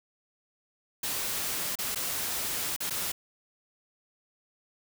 white noise with dropouts, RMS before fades -32 dBFS, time 1.03-3.12 s, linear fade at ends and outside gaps 5 ms, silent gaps 1.755-1.787 / 1.948-1.957 / 2.764-2.804 / 2.898-2.906 s, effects none

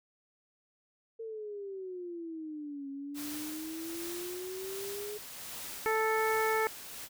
sine exponential two-way sweep, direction down then up, 455.9 to 274.6 to 421.7 Hz, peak -38 dBFS, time 1.19-5.18 s, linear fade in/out 10 ms, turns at 2.89 s
white noise with tremolo, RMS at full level -42 dBFS, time 3.14-7.09 s, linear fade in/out 50 ms, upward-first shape sine, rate 1.3 Hz, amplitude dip 40%
harmonic tone, 440 Hz, A4, in tune, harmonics 1 / 2 / 3 / 4 / 5, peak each -30 / -33 / -35 / -36 / -37 dBFS, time 5.86-6.67 s, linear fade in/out 0 ms
effects none

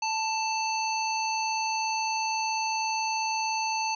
harmonic tone with a mistuned harmonic, 883 Hz, A5, 6 cents sharp, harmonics 1 / 3 / 5 / 7, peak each -28 / -33 / -35 / -36 dBFS, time 0.02-3.95 s, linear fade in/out 5 ms, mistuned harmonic 5, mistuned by +18 cents, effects none

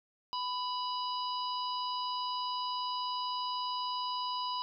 harmonic tone with a mistuned harmonic, 984 Hz, B5, 7 cents flat, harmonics 1 / 3 / 4 / 5, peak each -34 / -42 / -45 / -41 dBFS, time 0.33-4.62 s, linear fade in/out 0 ms, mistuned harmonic 1, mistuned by +22 cents, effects none

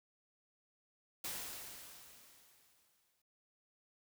white noise with exponential decay, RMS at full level -41 dBFS, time 1.24-3.22 s, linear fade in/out 5 ms, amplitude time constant 430 ms, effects noise-tail reverb RT60 0.2 s tail -24 dB re dry

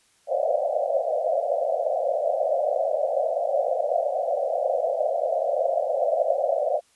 pink band-pass noise, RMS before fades -24 dBFS, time 0.27-6.81 s, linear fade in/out 50 ms, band 520 to 720 Hz, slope 96 dB/octave, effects white hiss -62 dBFS RMS until 6.95 s + resampled to 24000 Hz

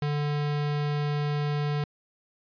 square tone, 147 Hz, D3, 2 cents sharp, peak -26 dBFS, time 0.02-1.84 s, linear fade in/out 2 ms, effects resampled to 11025 Hz

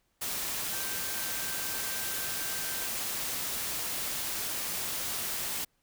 sine tone in noise, 1563 Hz, G6, 6 cents flat, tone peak -44 dBFS, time 0.72-2.88 s, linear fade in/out 10 ms, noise white, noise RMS -34 dBFS, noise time 0.21-5.65 s, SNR -13 dB, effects pink hiss -74 dBFS RMS until 5.82 s

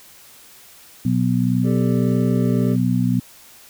harmonic tone, 61.74 Hz, B1, in tune, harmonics 2 / 3 / 4, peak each -20 / -20 / -20 dBFS, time 1.05-3.2 s, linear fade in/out 5 ms
triangle chord, G suspended second, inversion none, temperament equal, 392 / 440 / 587.3 Hz, G4 / A4 / D5, 0 / 0 / 0 cents, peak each -25 / -27 / -31 dBFS, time 1.63-2.77 s, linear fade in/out 50 ms
effects white hiss -46 dBFS RMS until 3.69 s

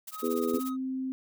blue noise with tremolo, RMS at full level -39 dBFS, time 0.07-0.71 s, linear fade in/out 5 ms, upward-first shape triangle, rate 17 Hz, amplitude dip 100%
triangle tone with vibrato, 1256 Hz, D#6, 16 cents sharp, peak -37 dBFS, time 0.11-0.77 s, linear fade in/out 50 ms, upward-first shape sine, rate 2.3 Hz, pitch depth 11 cents each way
harmonic tone, 82.41 Hz, E2, in tune, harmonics 3 / 4 / 5 / 6, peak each -31 / -33 / -30 / -35 dBFS, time 0.22-0.6 s, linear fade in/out 20 ms
sine tone, 261.6 Hz, C4, in tune, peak -30 dBFS, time 0.54-1.12 s, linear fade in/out 0 ms
effects none

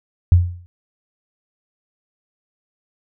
sine tone with exponential decay, 88 Hz, F2, 14 cents sharp, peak -4 dBFS, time 0.32-0.66 s, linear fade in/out 0 ms, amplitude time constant 72 ms, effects none

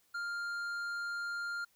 sine tone with tanh clipping, 1400 Hz, F6, 4 cents sharp, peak -37 dBFS, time 0.14-1.65 s, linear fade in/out 10 ms, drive 9 dB, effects white hiss -71 dBFS RMS until 1.75 s

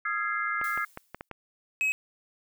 sine chord, F minor seventh, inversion third, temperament equal with one note detuned, 1244.5 / 1363.4 / 1661.2 / 2093 Hz, Eb6 / F6 / Ab6 / C7, 0 / -42 / 0 / 0 cents, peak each -33 / -33 / -32 / -33 dBFS, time 0.05-0.85 s, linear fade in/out 5 ms
clicks, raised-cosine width 0.5 ms, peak -22 dBFS, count 6, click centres 0.614 / 0.776 / 0.974 / 1.146 / 1.209 / 1.313 s
blue noise with exponential decay, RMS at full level -42 dBFS, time 0.64-1.29 s, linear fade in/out 2 ms, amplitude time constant 140 ms
triangle tone, 2553 Hz, D#7, 44 cents sharp, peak -22 dBFS, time 1.81-1.92 s, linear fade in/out 0 ms
effects none

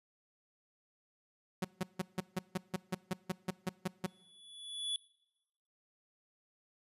sawtooth tone bursts, 185 Hz, F#3, in tune, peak -28 dBFS, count 14, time 1.62-4.064 s, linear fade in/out 5 ms, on 26 ms, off 160 ms
square tone with exponential growth, 3424 Hz, A7, 48 cents flat, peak -33 dBFS, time 4.04-4.96 s, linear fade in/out 1 ms, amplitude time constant 200 ms
effects noise-tail reverb RT60 1.0 s tail -22 dB re dry + resampled to 32000 Hz

